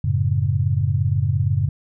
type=chord; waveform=sine; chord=F# minor; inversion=none; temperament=equal; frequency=92.5 / 110 / 138.59 Hz; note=F#2 / A2 / C#3; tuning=0 / 0 / 0 cents; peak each=-21 dBFS; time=0.04-1.69 s; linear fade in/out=5 ms; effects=none